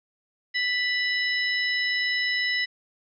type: harmonic tone with a mistuned harmonic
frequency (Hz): 987.8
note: B5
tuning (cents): 0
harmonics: 2 / 3 / 4 / 5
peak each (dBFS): -24 / -33 / -33 / -32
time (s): 0.54-2.66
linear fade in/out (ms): 20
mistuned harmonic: 5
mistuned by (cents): +91
effects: none